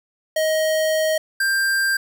square tone pair in turn, 629 / 1585 Hz, D#5 / G6, +19 / +19 cents, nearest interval octave + major third, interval 1600 cents, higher second, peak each -18 / -18 dBFS, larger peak neither, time 0.36-1.18 / 1.4-1.97 s, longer first, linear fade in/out 5 ms, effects 9-bit

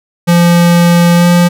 square tone with pitch glide, 172.5 to 174.61 Hz, F3 to F3, -21 to 0 cents, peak -5 dBFS, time 0.27-1.49 s, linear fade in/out 20 ms, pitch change +21 cents, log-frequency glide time 1.15-1.26 s, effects none

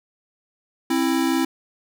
square tone pair together, 265.3 / 329.6 Hz, C4 / E4, +24 / 0 cents, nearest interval major third, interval 376 cents, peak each -22 dBFS, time 0.9-1.45 s, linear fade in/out 5 ms, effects none

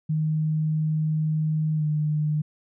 sine tone with pitch glide, 155.56 to 151.74 Hz, D#3 to D#3, 0 to -43 cents, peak -21 dBFS, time 0.09-2.42 s, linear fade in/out 10 ms, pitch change -43 cents, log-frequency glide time 1.76-1.84 s, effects none

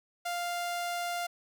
sawtooth tone, 698.5 Hz, F5, in tune, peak -28 dBFS, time 0.25-1.27 s, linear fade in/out 10 ms, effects none

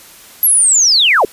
sine linear sweep, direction down, 11750 to 329.9 Hz, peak -7 dBFS, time 0.43-1.25 s, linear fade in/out 2 ms, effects white hiss -39 dBFS RMS until 1.32 s + resampled to 32000 Hz

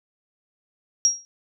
sine tone with exponential decay, 5640 Hz, F8, 16 cents sharp, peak -11 dBFS, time 1.05-1.25 s, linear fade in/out 0 ms, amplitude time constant 42 ms, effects none

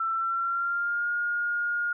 sine tone with pitch glide, 1337 to 1424.7 Hz, E6 to F6, +24 to +34 cents, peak -25 dBFS, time 0-1.93 s, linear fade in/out 5 ms, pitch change +110 cents, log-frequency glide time 0.13-1.09 s, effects none

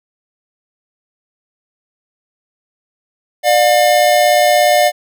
square tone pair together, 598 / 714.9 Hz, D5 / F5, +31 / +40 cents, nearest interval minor third, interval 309 cents, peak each -12 dBFS, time 3.43-4.92 s, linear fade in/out 50 ms, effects none

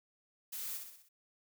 blue noise with echo, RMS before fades -42 dBFS, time 0.52-0.78 s, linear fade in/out 10 ms, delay 62 ms, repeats 5, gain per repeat -5 dB, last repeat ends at 1.09 s, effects none

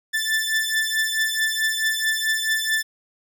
sawtooth beating tone pair, 1760 / 1764.6 Hz, A6 / A6, 0 / +5 cents, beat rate 4.6 Hz, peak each -20 dBFS, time 0.13-2.83 s, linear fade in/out 20 ms, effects none

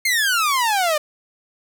sawtooth exponential sweep, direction down, 2160 to 587.3 Hz, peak -13 dBFS, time 0.05-0.98 s, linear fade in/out 5 ms, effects none

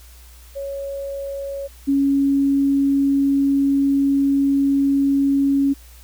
sine tone pair in turn, 554.4 / 277.2 Hz, C#5 / C#4, 0 / 0 cents, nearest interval octave, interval 1200 cents, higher first, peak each -25 / -14 dBFS, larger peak second, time 0.55-1.68 / 1.87-5.74 s, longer second, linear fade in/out 20 ms, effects added 60 Hz sine -42 dBFS peak until 6.03 s + white hiss -49 dBFS RMS until 6.03 s

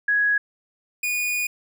sine / 45% pulse tone pair in turn, 1667 / 2456 Hz, G#6 / D#7, +6 / -23 cents, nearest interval perfect fifth, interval 671 cents, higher second, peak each -17 / -22 dBFS, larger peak first, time 0.08-0.38 / 1.03-1.47 s, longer second, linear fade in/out 5 ms, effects none

